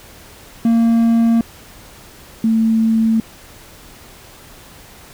triangle / sine tone pair in turn, 230 / 223.7 Hz, A#3 / A3, -23 / +29 cents, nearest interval unison, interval 48 cents, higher first, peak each -8 / -11 dBFS, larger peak first, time 0.65-1.41 / 2.44-3.2 s, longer neither, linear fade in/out 2 ms, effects pink hiss -41 dBFS RMS until 5.13 s

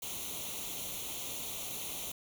white noise with comb filter, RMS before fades -40 dBFS, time 0.02-2.12 s, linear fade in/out 5 ms, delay 0.3 ms, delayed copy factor +0.8, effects none

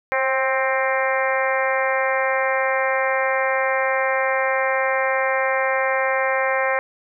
harmonic tone with a mistuned harmonic, 263.2 Hz, C4, 10 cents sharp, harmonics 2 / 3 / 4 / 5 / 6 / 7 / 8 / 9, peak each -22 / -26 / -26 / -31 / -28 / -26 / -27 / -32 dBFS, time 0.12-6.79 s, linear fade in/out 0 ms, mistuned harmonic 2, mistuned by +22 cents, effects none

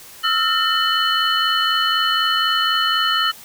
sine tone cluster, 1304 / 1388 / 1815 / 2997 / 4235 Hz, E6 / F6 / A#6 / F#7 / C8, -19 / -11 / -47 / +22 / +20 cents, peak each -21 / -24 / -24 / -19 / -26 dBFS, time 0.23-3.32 s, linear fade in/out 20 ms, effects white hiss -41 dBFS RMS until 3.44 s

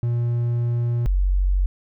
triangle / sine tone pair in turn, 119.1 / 46.67 Hz, A#2 / F#1, +38 / +16 cents, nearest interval octave + major third, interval 1622 cents, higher first, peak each -17 / -16 dBFS, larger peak second, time 0.03-1.06 / 1.06-1.66 s, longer first, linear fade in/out 0 ms, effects none

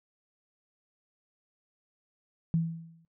sine tone with exponential decay, 164.81 Hz, E3, in tune, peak -21 dBFS, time 2.54-3.05 s, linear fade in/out 0 ms, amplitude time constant 110 ms, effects noise-tail reverb RT60 0.1 s tail -21 dB re dry

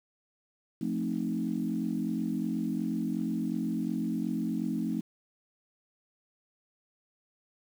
sine chord, F dominant seventh, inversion none, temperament equal with one note detuned, 174.61 / 220 / 262.8 / 311.1 Hz, F3 / A3 / C4 / Eb4, 0 / 0 / +8 / 0 cents, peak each -35 / -32 / -34 / -35 dBFS, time 0.81-5.01 s, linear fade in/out 5 ms, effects tanh soft clip ceiling -18 dBFS + 9-bit

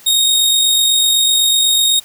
sawtooth tone with amplitude modulation, 3729 Hz, A#7, in tune, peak -6 dBFS, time 0.06-2 s, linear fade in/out 10 ms, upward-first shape sine, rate 48 Hz, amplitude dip 30%, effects white hiss -42 dBFS RMS until 2.04 s

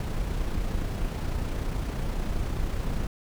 brown noise with amplitude modulation, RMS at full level -27 dBFS, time 0-3.07 s, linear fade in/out 2 ms, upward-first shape sine, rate 29.7 Hz, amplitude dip 35%, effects none

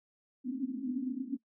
pink band-pass noise, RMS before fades -36 dBFS, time 0.44-1.37 s, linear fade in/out 20 ms, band 240 to 280 Hz, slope 96 dB/octave, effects noise-tail reverb RT60 0.1 s tail -18 dB re dry

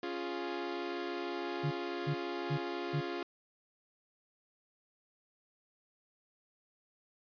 sawtooth chord, Db major, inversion none, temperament equal, 277.2 / 349.2 / 415.3 Hz, Db4 / F4 / Ab4, 0 / 0 / 0 cents, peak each -39 / -34 / -39 dBFS, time 0.03-3.23 s, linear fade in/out 2 ms
sine tone bursts, 146.83 Hz, D3, in tune, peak -30 dBFS, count 4, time 1.63-3.012 s, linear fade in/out 20 ms, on 83 ms, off 350 ms
effects resampled to 11025 Hz

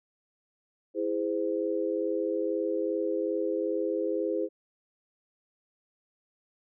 sine chord, E augmented, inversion none, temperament just, 329.6 / 412 / 515 Hz, E4 / G#4 / B#4, 0 / -14 / -28 cents, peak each -31 dBFS, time 0.94-4.49 s, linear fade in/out 50 ms, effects none

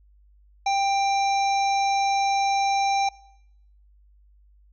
harmonic tone, 790 Hz, G5, 13 cents sharp, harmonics 1 / 3 / 5 / 7 / 8, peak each -20 / -30 / -34 / -37 / -38 dBFS, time 0.66-3.09 s, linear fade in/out 5 ms, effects noise-tail reverb RT60 0.8 s tail -23 dB re dry + added 50 Hz sine -53 dBFS peak until 4.72 s

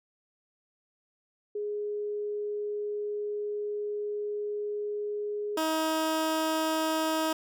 sine / 15% pulse tone pair in turn, 415.8 / 317.3 Hz, G#4 / D#4, +2 / +34 cents, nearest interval perfect fourth, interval 468 cents, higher first, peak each -30 / -20 dBFS, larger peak second, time 1.55-5.57 / 5.57-7.33 s, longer first, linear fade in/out 5 ms, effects none

